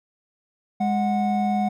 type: tone pair together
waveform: triangle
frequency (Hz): 206.4 / 735.5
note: G#3 / F#5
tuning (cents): -10 / -11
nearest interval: octave + minor seventh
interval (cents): 2199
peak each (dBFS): -20 / -21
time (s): 0.8-1.69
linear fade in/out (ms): 10
effects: none